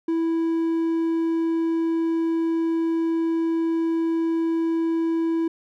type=tone; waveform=triangle; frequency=329.1 Hz; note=E4; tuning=3 cents flat; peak=-18 dBFS; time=0.08-5.48 s; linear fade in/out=5 ms; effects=none